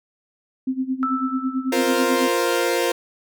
sine tone with tremolo, 260.9 Hz, C4, 5 cents flat, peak -18 dBFS, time 0.67-2.28 s, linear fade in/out 5 ms, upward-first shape sine, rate 9.1 Hz, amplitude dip 85%
sine tone with exponential decay, 1318.5 Hz, E6, in tune, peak -20 dBFS, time 1.03-2.55 s, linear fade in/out 0 ms, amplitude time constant 330 ms
sawtooth chord, F suspended fourth, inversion none, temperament equal, 349.2 / 466.2 / 523.3 Hz, F4 / Bb4 / C5, 0 / 0 / 0 cents, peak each -19 dBFS, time 1.72-2.92 s, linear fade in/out 5 ms
effects none

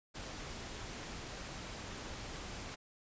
pink noise, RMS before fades -45 dBFS, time 0.14-2.76 s, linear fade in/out 20 ms, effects resampled to 16000 Hz

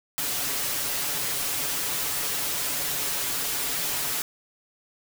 white noise with comb filter, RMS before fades -28 dBFS, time 0.18-4.22 s, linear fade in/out 0 ms, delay 7 ms, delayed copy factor +0.65, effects none

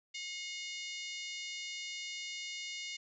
harmonic tone with a mistuned harmonic, 720 Hz, F#5, 47 cents flat, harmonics 3 / 4 / 5 / 6 / 7 / 8 / 9 / 10, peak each -44 / -46 / -48 / -50 / -51 / -52 / -53 / -54 dBFS, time 0.14-2.97 s, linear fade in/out 10 ms, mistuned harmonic 7, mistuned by -25 cents, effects none

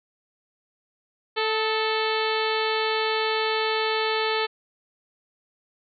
harmonic tone with a mistuned harmonic, 440 Hz, A4, in tune, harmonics 1 / 2 / 3 / 4 / 5 / 6 / 7 / 8 / 9 / 10, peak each -26 / -29 / -31 / -32 / -33 / -34 / -34 / -35 / -36 / -36 dBFS, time 1.36-4.47 s, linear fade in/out 20 ms, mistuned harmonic 3, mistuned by -36 cents, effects none

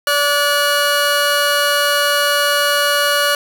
20% pulse tone pair together, 576.6 / 1453 Hz, D5 / F#6, -32 / -32 cents, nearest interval octave + major third, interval 1600 cents, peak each -11 dBFS, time 0.07-3.35 s, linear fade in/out 2 ms, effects none

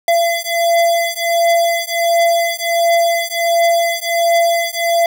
square beating tone pair, 678 / 679.4 Hz, E5 / F5, +49 / -48 cents, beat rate 1.4 Hz, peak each -16 / -16 dBFS, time 0.08-5.06 s, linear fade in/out 2 ms, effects none

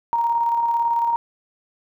sine tone with tremolo, 934 Hz, A#5, 3 cents sharp, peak -16 dBFS, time 0.13-1.16 s, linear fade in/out 0 ms, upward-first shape square, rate 18 Hz, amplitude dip 30%, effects none

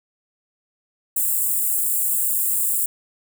white high-pass noise, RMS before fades -21 dBFS, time 1.16-2.86 s, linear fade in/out 5 ms, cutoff 7400 Hz, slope 96 dB/octave, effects none

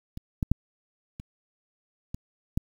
clicks, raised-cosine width 5 ms, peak -24 / -13 / -8 / -27 / -21 / -13 dBFS, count 6, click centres 0.174 / 0.428 / 0.516 / 1.199 / 2.145 / 2.575 s, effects 8-bit

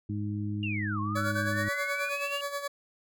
harmonic tone, 103.83 Hz, G#2, in tune, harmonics 1 / 2 / 3, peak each -32 / -35 / -37 dBFS, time 0.09-1.69 s, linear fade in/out 5 ms
sine linear two-way sweep, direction down then up, 2850 to 1063 to 2850 Hz, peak -33 dBFS, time 0.63-2.41 s, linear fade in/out 2 ms, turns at 1 s
20% pulse tone with tremolo, 568 Hz, C#5, 42 cents sharp, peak -25 dBFS, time 1.15-2.68 s, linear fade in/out 10 ms, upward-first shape sine, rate 9.4 Hz, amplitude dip 65%
sine tone, 1489 Hz, F#6, 11 cents sharp, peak -34 dBFS, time 1.17-2.09 s, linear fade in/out 2 ms
effects none

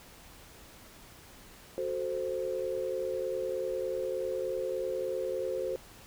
sine chord, F# diminished, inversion none, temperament equal, 370 / 440 / 523.3 Hz, F#4 / A4 / C5, 0 / 0 / 0 cents, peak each -36 / -37 / -33 dBFS, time 1.78-5.76 s, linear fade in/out 0 ms, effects pink hiss -53 dBFS RMS until 6.06 s

